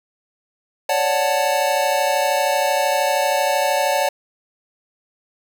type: chord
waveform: square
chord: D major seventh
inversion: third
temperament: equal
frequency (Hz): 554.4 / 587.3 / 740 / 880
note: C#5 / D5 / F#5 / A5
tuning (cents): 0 / 0 / 0 / 0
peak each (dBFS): -23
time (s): 0.89-4.09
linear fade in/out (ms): 5
effects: none